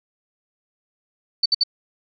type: tone bursts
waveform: sine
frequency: 4532 Hz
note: C#8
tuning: 37 cents sharp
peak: -14 dBFS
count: 3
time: 1.43-1.636 s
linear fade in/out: 5 ms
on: 28 ms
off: 61 ms
effects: none